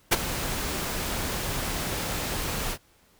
pink noise with ADSR envelope, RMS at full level -17 dBFS, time 0.11-2.78 s, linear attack 16 ms, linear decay 28 ms, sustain -13 dB, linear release 65 ms, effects pink hiss -61 dBFS RMS until 3.19 s

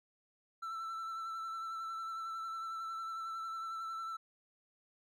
triangle tone with vibrato, 1332 Hz, E6, 18 cents sharp, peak -37 dBFS, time 0.62-4.17 s, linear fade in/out 10 ms, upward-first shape triangle, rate 11 Hz, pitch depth 26 cents each way, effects none

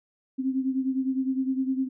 sine beating tone pair, 261.6 / 271.4 Hz, C4 / C#4, 0 / -36 cents, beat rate 9.8 Hz, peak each -25 / -30 dBFS, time 0.38-1.89 s, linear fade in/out 20 ms, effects none

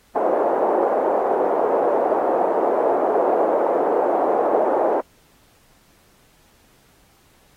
white band-pass noise, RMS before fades -19 dBFS, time 0.15-5.01 s, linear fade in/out 10 ms, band 370 to 740 Hz, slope 24 dB/octave, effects pink hiss -57 dBFS RMS until 7.56 s + AAC 48 kbps

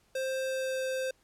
square tone with pitch glide, 526 to 522.1 Hz, C5 to C5, +9 to -4 cents, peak -31 dBFS, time 0.15-1.11 s, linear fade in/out 5 ms, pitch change -13 cents, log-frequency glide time 0.42-0.86 s, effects pink hiss -68 dBFS RMS until 1.23 s + low-pass 12000 Hz 12 dB/octave

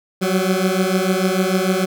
20% pulse beating tone pair, 183.9 / 190.6 Hz, F#3 / G3, -10 / -48 cents, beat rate 6.7 Hz, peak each -14 dBFS, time 0.21-1.86 s, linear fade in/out 20 ms, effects none

